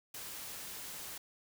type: noise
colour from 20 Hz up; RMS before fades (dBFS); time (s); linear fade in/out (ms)
white; -45; 0.14-1.18; 5
effects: none